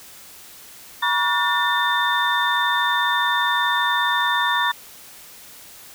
sine tone cluster, 962 / 1131 / 1439 / 1793 / 3590 Hz, B5 / C#6 / F#6 / A6 / A7, -46 / +34 / -49 / +32 / +34 cents, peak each -22 / -25 / -28 / -22 / -25 dBFS, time 1.02-4.72 s, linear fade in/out 10 ms, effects white hiss -43 dBFS RMS until 5.94 s

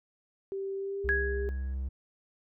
sine tone with pitch glide, 390 to 403.1 Hz, G4 to G4, -9 to +48 cents, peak -32 dBFS, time 0.52-1.49 s, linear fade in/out 0 ms, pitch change +57 cents, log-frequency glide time 0.76-1.21 s
triangle tone, 66 Hz, C2, 16 cents sharp, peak -29 dBFS, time 1.04-1.89 s, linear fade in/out 10 ms
sine tone with exponential decay, 1661.2 Hz, G#6, in tune, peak -23 dBFS, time 1.09-1.74 s, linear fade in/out 0 ms, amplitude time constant 140 ms
effects none

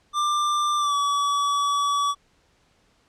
square tone with pitch glide, 1187 to 1142.6 Hz, D6 to D6, +18 to -48 cents, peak -21 dBFS, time 0.13-2.15 s, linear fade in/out 50 ms, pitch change -66 cents, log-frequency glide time 0.78-0.95 s, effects pink hiss -63 dBFS RMS until 3.08 s + low-pass 7000 Hz 12 dB/octave

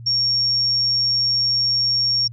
sine tone, 5530 Hz, F8, 18 cents flat, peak -16 dBFS, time 0.06-2.28 s, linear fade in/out 10 ms, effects added 117 Hz sine -34 dBFS peak until 2.32 s

